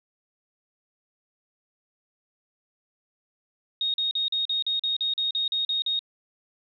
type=tone bursts; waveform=sine; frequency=3729 Hz; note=A#7; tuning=in tune; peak=-23 dBFS; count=13; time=3.81-5.992 s; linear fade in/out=2 ms; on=130 ms; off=41 ms; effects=none